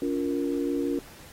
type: chord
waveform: sine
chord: Bb minor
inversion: first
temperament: equal with one note detuned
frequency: 283.3 / 349.2 / 466.2 Hz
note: Db4 / F4 / Bb4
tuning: +38 / 0 / 0 cents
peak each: -27 / -30 / -32 dBFS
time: 0.02-0.99 s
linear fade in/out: 2 ms
effects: pink hiss -49 dBFS RMS until 1.32 s + AAC 48 kbps